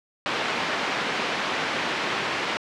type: band-pass noise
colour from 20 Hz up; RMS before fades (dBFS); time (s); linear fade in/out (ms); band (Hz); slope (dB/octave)
white; -27; 0.26-2.57; 0; 190 to 2500; 12
effects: low-pass 6000 Hz 12 dB/octave

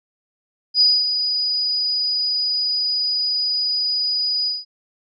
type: tone with ADSR envelope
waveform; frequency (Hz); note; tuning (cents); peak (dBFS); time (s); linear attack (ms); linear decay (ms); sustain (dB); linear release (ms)
sine; 4937; D#8; -14; -10; 0.74-4.65; 67; 240; -8; 180
effects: none

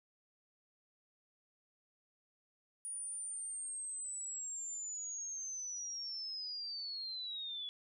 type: linear sweep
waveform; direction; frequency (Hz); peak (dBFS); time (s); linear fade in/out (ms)
sine; down; 9610 to 3383; -40; 2.85-7.69; 0
effects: none

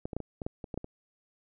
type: clicks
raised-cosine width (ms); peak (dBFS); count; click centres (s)
2; -21 / -24 / -19 / -24 / -23 / -19 / -26 / -23 / -20 / -26; 10; 0.055 / 0.132 / 0.166 / 0.203 / 0.418 / 0.465 / 0.642 / 0.742 / 0.776 / 0.844
effects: none

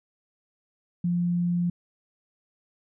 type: tone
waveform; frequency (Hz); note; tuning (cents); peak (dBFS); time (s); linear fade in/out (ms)
sine; 174.61; F3; 0; -22; 1.04-1.7; 5
effects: none

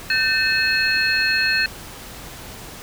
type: tone cluster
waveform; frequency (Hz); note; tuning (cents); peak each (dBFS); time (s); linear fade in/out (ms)
sine; 1536 / 1796 / 2585 / 4283; G6 / A6 / E7 / C8; -36 / +35 / -34 / +40; -22; 0.1-1.66; 2
effects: pink hiss -37 dBFS RMS until 2.82 s

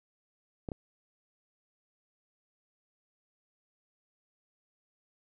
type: clicks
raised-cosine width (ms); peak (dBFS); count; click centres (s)
2; -23; 2; 0.688 / 0.718
effects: none

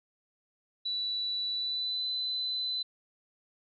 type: tone with pitch glide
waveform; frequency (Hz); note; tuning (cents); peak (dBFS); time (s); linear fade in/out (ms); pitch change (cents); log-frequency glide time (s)
sine; 3951 to 4018; B7 to B7; 0 to +29; -30; 0.85-2.83; 10; +29; 1.51-2.07
effects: none

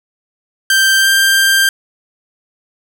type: tone with pitch glide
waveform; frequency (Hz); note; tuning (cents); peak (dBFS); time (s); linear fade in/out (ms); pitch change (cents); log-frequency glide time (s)
sawtooth; 1569 to 1581.7; G6 to G6; +1 to +15; -5; 0.7-1.69; 2; +14; 0.99-1.08
effects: none

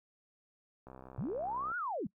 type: click train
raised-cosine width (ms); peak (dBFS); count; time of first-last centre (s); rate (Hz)
1; -36; 56; 0.87-1.716; 65
type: linear two-way sweep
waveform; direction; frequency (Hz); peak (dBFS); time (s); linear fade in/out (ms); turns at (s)
sine; up then down; 89 to 1480 to 148.6; -34; 1.18-2.07; 5; 1.77
effects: noise-tail reverb RT60 0.1 s tail -24 dB re dry

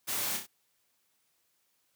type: noise with echo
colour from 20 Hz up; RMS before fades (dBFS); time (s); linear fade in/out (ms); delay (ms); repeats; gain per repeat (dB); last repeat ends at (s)
white; -34; 0.07-0.38; 20; 30; 3; -5; 0.47
effects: white hiss -74 dBFS RMS until 1.95 s + high-pass 80 Hz 12 dB/octave

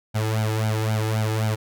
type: tone with flanger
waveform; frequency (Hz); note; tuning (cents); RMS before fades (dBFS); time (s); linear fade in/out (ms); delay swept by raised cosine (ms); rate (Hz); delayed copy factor
sawtooth; 109.2; A2; -13; -23; 0.14-1.56; 20; 1.3 to 2.4; 3.8; +1
effects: none

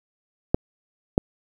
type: clicks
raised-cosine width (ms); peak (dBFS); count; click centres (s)
2; -3; 2; 0.545 / 1.179
effects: 7-bit

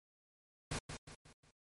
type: noise with echo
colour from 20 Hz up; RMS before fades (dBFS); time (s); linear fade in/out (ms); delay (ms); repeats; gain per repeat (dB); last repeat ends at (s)
pink; -39; 0.71-0.79; 5; 180; 4; -7; 1.51
effects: MP3 48 kbps

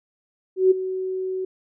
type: tone with ADSR envelope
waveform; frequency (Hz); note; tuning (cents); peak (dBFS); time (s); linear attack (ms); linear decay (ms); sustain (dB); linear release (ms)
sine; 374.9; F#4; +23; -10; 0.56-1.45; 150; 14; -14; 5
effects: none

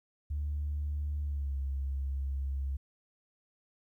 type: tone with pitch glide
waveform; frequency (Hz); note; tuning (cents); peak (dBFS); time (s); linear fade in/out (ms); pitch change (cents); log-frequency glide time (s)
sine; 73.42 to 68.11; D2 to C#2; 0 to -30; -30; 0.3-2.77; 10; -130; 1.21-1.57
effects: tanh soft clip ceiling -27 dBFS + 12-bit

